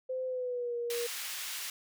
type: tone with pitch glide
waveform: sine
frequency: 515 to 475 Hz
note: C5 to A#4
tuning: -28 to +33 cents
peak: -32 dBFS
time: 0.09-1.07 s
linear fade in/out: 10 ms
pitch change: -139 cents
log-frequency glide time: 0.26-0.76 s
type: high-pass noise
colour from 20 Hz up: pink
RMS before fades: -39 dBFS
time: 0.9-1.7 s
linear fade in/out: 2 ms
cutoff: 2000 Hz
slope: 12 dB/octave
effects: none